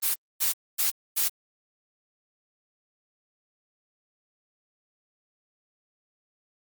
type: noise bursts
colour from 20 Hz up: blue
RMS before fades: -24 dBFS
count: 4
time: 0.02-1.29 s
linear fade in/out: 20 ms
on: 130 ms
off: 250 ms
effects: Opus 24 kbps